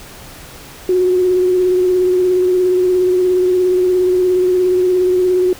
sine tone with vibrato, 365.3 Hz, F#4, 22 cents flat, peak -10 dBFS, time 0.89-5.53 s, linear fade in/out 2 ms, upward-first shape triangle, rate 17 Hz, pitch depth 31 cents each way, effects pink hiss -36 dBFS RMS until 5.59 s

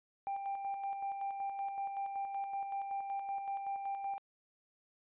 triangle tone with tremolo, 791 Hz, G5, 15 cents sharp, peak -32 dBFS, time 0.27-4.18 s, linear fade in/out 0 ms, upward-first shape square, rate 5.3 Hz, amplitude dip 45%, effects tanh soft clip ceiling -29 dBFS + resampled to 8000 Hz

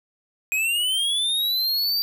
square linear sweep, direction up, 2489 to 4699 Hz, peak -21 dBFS, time 0.52-2.02 s, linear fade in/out 0 ms, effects none

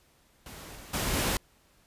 pink noise with level steps, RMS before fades -45 / -47 / -30 / -28 dBFS, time 0.46-1.37 s, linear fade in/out 2 ms, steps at 0.75 / 0.93 / 1.13 s, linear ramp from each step 10 ms, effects pink hiss -64 dBFS RMS until 1.86 s + resampled to 32000 Hz

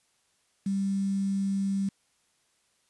sine tone with quantisation, 196 Hz, G3, in tune, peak -25 dBFS, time 0.66-1.89 s, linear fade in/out 5 ms, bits 8, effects white hiss -70 dBFS RMS until 2.89 s + resampled to 24000 Hz

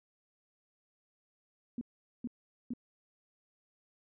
sine tone bursts, 240.7 Hz, B3, 44 cents flat, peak -34 dBFS, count 3, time 1.78-2.736 s, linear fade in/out 2 ms, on 32 ms, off 430 ms, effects none

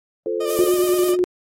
sine chord, F major, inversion none, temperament equal with one note detuned, 349.2 / 440 / 521.7 Hz, F4 / A4 / C5, 0 / 0 / -5 cents, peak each -26 / -23 / -27 dBFS, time 0.26-0.69 s, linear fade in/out 2 ms
30% pulse tone with vibrato, 605 Hz, D#5, 49 cents flat, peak -24 dBFS, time 0.4-1.16 s, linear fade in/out 10 ms, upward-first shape square, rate 9.5 Hz, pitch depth 34 cents each way
violet noise, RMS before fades -25 dBFS, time 0.46-1.15 s, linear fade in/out 50 ms
sine tone with tremolo, 360.3 Hz, F#4, 46 cents flat, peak -14 dBFS, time 0.59-1.24 s, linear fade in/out 0 ms, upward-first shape square, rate 10 Hz, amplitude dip 35%
effects low-pass 12000 Hz 12 dB/octave + AAC 48 kbps

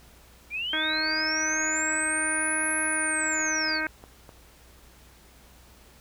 sine linear two-way sweep, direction up then down, 2300 to 11000 to 4185 Hz, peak -28 dBFS, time 0.5-3.81 s, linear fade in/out 50 ms, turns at 2.76 s
harmonic tone, 312.7 Hz, D#4, 9 cents sharp, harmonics 1 / 2 / 3 / 4 / 5 / 6 / 7 / 8, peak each -35 / -38 / -39 / -39 / -28 / -38 / -34 / -40 dBFS, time 0.73-3.87 s, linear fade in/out 2 ms
clicks, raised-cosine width 1 ms, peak -31 dBFS, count 2, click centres 4.039 / 4.292 s
effects added 60 Hz sine -55 dBFS peak until 6 s + pink hiss -55 dBFS RMS until 6 s

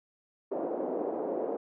white band-pass noise, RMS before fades -33 dBFS, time 0.51-1.57 s, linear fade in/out 10 ms, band 300 to 580 Hz, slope 24 dB/octave, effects none

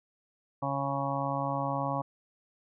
harmonic tone, 138.59 Hz, C#3, in tune, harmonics 1 / 2 / 4 / 5 / 6 / 7 / 8, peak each -35 / -37 / -36 / -38 / -36 / -37 / -36 dBFS, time 0.62-2.02 s, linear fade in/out 10 ms, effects none

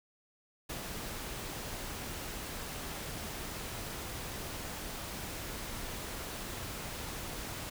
pink noise with ADSR envelope, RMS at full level -39 dBFS, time 0.69-7.7 s, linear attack 9 ms, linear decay 79 ms, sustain -2 dB, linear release 9 ms, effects none

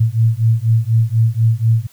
sine beating tone pair, 111.3 / 115.4 Hz, A2 / A#2, +20 / -17 cents, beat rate 4.1 Hz, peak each -14 dBFS, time 0-1.87 s, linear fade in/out 10 ms, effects white hiss -50 dBFS RMS until 1.92 s

